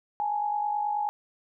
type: tone pair together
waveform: sine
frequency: 830.6 / 880 Hz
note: G#5 / A5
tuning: 0 / 0 cents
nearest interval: minor second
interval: 100 cents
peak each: -26 / -34 dBFS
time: 0.2-1.09 s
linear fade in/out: 0 ms
effects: none